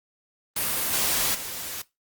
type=noise with level steps; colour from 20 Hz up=white; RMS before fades=-26 / -24 / -34 dBFS; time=0.56-1.82 s; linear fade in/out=5 ms; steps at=0.92 / 1.34 s; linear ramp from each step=10 ms; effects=noise-tail reverb RT60 0.2 s tail -19 dB re dry + Opus 32 kbps